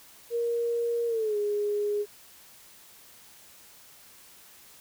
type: tone with pitch glide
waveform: sine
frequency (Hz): 470 to 413.9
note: A#4 to G#4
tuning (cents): +14 to -6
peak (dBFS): -25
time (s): 0.3-2.06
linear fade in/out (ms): 50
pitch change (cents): -220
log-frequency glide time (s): 1.07-1.37
effects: white hiss -53 dBFS RMS until 4.8 s

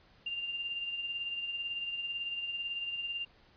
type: tone with tremolo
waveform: sine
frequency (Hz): 2792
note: F7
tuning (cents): -1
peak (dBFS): -32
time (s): 0.26-3.25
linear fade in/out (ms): 5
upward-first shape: triangle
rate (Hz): 18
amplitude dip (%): 55
effects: pink hiss -63 dBFS RMS until 3.56 s + resampled to 11025 Hz

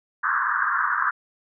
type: band-pass noise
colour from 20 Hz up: white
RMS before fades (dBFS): -23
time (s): 0.23-1.11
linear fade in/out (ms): 10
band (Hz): 1000 to 1700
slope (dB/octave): 96
effects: none

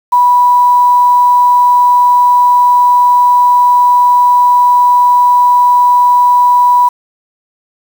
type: tone with quantisation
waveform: sine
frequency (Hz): 981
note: B5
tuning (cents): -12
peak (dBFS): -4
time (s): 0.12-6.89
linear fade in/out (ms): 10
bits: 5
effects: none

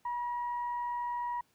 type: tone with frequency modulation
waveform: sine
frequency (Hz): 967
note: B5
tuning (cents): -37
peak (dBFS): -32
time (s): 0.05-1.41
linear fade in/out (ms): 5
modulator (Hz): 930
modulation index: 0.3
effects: pink hiss -71 dBFS RMS until 1.54 s + high-pass 80 Hz 12 dB/octave

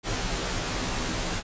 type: noise with comb filter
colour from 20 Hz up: pink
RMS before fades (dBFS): -29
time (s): 0.03-1.43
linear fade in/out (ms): 50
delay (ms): 14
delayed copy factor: -0.8
effects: resampled to 16000 Hz

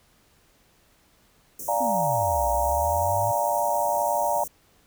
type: band-stop noise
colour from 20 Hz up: white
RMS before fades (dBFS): -36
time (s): 1.59-4.48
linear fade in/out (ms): 5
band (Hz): 580 to 5700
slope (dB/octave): 96
type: chord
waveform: sine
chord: Bb dominant seventh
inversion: first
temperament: equal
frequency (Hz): 587.3 / 698.5 / 830.6 / 932.3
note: D5 / F5 / Ab5 / Bb5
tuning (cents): 0 / 0 / 0 / 0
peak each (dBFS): -27 / -27 / -30 / -25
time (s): 1.68-4.44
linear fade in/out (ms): 5
type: exponential two-way sweep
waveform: sine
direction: down then up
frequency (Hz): 269.5 to 58 to 112.2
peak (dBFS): -29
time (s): 1.8-3.32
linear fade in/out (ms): 10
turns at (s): 2.48
effects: pink hiss -61 dBFS RMS until 4.86 s

